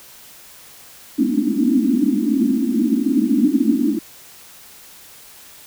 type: band-pass noise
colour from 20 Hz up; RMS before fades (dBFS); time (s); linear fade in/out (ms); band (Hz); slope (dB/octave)
white; -17; 1.18-3.99; 10; 210 to 320; 96
effects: white hiss -43 dBFS RMS until 5.66 s